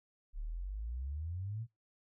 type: exponential sweep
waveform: sine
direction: up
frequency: 34.6 to 118.9 Hz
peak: -37 dBFS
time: 0.33-1.67 s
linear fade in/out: 50 ms
effects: noise-tail reverb RT60 0.2 s tail -25 dB re dry